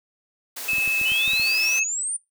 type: high-pass noise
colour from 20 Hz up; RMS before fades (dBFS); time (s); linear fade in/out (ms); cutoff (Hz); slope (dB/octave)
white; -33; 0.56-1.8; 10; 270; 24
type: tone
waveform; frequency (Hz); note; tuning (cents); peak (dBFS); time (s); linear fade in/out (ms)
sine; 2600; E7; -24; -20; 0.68-1.84; 10
type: clicks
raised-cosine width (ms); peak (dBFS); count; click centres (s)
3; -27; 8; 0.733 / 0.783 / 0.877 / 1.014 / 1.119 / 1.278 / 1.334 / 1.398
type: exponential sweep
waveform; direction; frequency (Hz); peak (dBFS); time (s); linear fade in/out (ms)
sine; up; 2900 to 9380; -24; 1.05-2.17; 10
effects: noise-tail reverb RT60 0.2 s tail -19 dB re dry